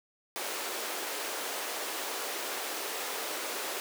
pink high-pass noise, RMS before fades -36 dBFS, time 0.36-3.8 s, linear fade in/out 0 ms, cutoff 370 Hz, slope 24 dB/octave, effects none

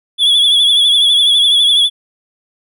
triangle tone with vibrato, 3400 Hz, G#7, 40 cents sharp, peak -6 dBFS, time 0.18-1.9 s, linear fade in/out 50 ms, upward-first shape triangle, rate 12 Hz, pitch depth 66 cents each way, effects none

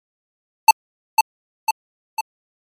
square tone with echo, 883 Hz, A5, 6 cents sharp, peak -4 dBFS, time 0.68-0.71 s, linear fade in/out 5 ms, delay 500 ms, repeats 3, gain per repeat -5 dB, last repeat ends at 2.21 s, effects MP3 64 kbps

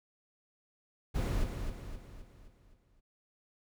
brown noise with echo, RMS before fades -31 dBFS, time 1.14-1.45 s, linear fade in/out 20 ms, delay 260 ms, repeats 6, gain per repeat -6 dB, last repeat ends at 3.01 s, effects none

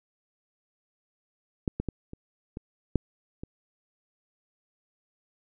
clicks, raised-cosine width 3 ms, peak -13 / -16 / -17 / -27 / -23 / -9 / -24 dBFS, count 7, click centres 1.678 / 1.8 / 1.887 / 2.134 / 2.571 / 2.957 / 3.435 s, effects none

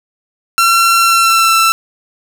sawtooth tone with pitch glide, 1359 to 1334.9 Hz, F6 to E6, -48 to +21 cents, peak -4 dBFS, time 0.58-1.72 s, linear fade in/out 0 ms, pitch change -31 cents, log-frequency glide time 1-1.56 s, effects none

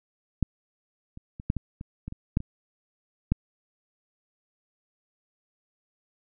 clicks, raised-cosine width 5 ms, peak -10 / -29 / -26 / -11 / -17 / -25 / -22 / -24 / -10 / -24 / -9 dBFS, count 11, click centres 0.427 / 1.174 / 1.399 / 1.501 / 1.567 / 1.811 / 2.08 / 2.124 / 2.371 / 2.404 / 3.32 s, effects none

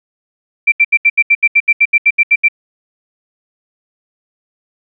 sine tone bursts, 2349 Hz, D7, in tune, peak -5 dBFS, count 15, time 0.67-2.485 s, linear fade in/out 10 ms, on 51 ms, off 75 ms, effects none

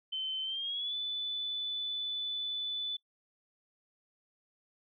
sine tone with pitch glide, 3073 to 3489 Hz, G7 to A7, -35 to -15 cents, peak -33 dBFS, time 0.12-2.97 s, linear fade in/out 10 ms, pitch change +220 cents, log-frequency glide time 0.43-0.95 s, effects noise-tail reverb RT60 0.1 s tail -22 dB re dry

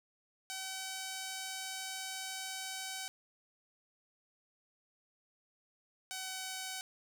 5% pulse tone pair in turn, 762 / 756.3 Hz, G5 / F#5, -49 / +38 cents, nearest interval unison, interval 13 cents, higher first, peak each -28 dBFS, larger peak neither, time 0.5-3.08 / 6.11-6.81 s, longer first, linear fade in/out 0 ms, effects none

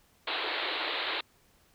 white band-pass noise, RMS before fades -33 dBFS, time 0.27-1.21 s, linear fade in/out 5 ms, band 300 to 4200 Hz, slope 96 dB/octave, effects pink hiss -65 dBFS RMS until 1.74 s

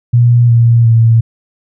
sine tone with pitch steps, 120 / 117.12 / 114.32 Hz, B2 / A#2 / A#2, -49 / +9 / -33 cents, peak -4 dBFS, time 0.13-1.21 s, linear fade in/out 10 ms, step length 360 ms, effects none

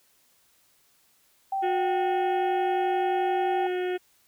sine tone, 778 Hz, G5, 13 cents flat, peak -25 dBFS, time 1.52-3.67 s, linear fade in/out 5 ms
harmonic tone, 363.3 Hz, F#4, 32 cents flat, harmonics 1 / 2 / 4 / 5 / 6 / 7 / 8 / 9, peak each -26 / -36 / -41 / -41 / -46 / -45 / -49 / -48 dBFS, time 1.62-3.98 s, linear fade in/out 20 ms
effects white hiss -64 dBFS RMS until 4.27 s

